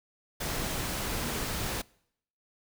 sine tone in noise, 233.1 Hz, A#3, in tune, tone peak -40 dBFS, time 1.16-1.37 s, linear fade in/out 10 ms, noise pink, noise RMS -33 dBFS, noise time 0.4-1.82 s, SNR -10 dB, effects noise-tail reverb RT60 0.7 s tail -24 dB re dry

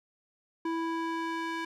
square tone with band-pass filter sweep, 329.6 Hz, E4, in tune, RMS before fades -33 dBFS, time 0.65-1.65 s, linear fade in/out 5 ms, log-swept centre 700 to 1600 Hz, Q 0.89, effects none

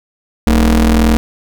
35% pulse ring-modulated tone, 82.41 Hz, E2, in tune, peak -3 dBFS, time 0.47-1.17 s, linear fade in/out 0 ms, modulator 144 Hz, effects none

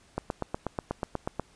click train, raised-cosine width 1 ms, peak -15 dBFS, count 11, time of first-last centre 0.18-1.397 s, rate 8.22 Hz, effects pink hiss -60 dBFS RMS until 1.55 s + resampled to 22050 Hz

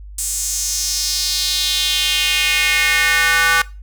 square tone with high-pass filter sweep, 165.7 Hz, E3, 9 cents sharp, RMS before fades -17 dBFS, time 0.18-3.62 s, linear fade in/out 5 ms, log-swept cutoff 8000 to 1400 Hz, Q 2.9, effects noise-tail reverb RT60 0.3 s tail -20 dB re dry + added 50 Hz sine -32 dBFS peak until 3.82 s

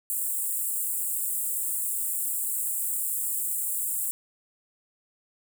pink high-pass noise, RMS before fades -29 dBFS, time 0.1-4.11 s, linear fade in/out 0 ms, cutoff 7600 Hz, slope 96 dB/octave, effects none

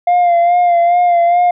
sine tone with vibrato, 698.5 Hz, F5, in tune, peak -5 dBFS, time 0.07-1.51 s, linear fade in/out 5 ms, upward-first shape sine, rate 2.4 Hz, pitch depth 35 cents each way, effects tanh soft clip ceiling -7 dBFS

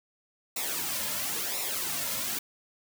white noise with flanger, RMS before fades -32 dBFS, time 0.56-2.39 s, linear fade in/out 5 ms, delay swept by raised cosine 0.63 to 2.63 ms, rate 0.97 Hz, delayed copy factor -0.7, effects none

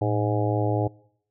harmonic tone with a mistuned harmonic, 103.83 Hz, G#2, in tune, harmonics 1 / 3 / 4 / 5 / 6 / 7 / 8, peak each -24 / -29 / -30 / -31 / -32 / -32 / -33 dBFS, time 0.01-0.88 s, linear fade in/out 10 ms, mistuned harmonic 1, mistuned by +130 cents, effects noise-tail reverb RT60 0.7 s tail -24 dB re dry

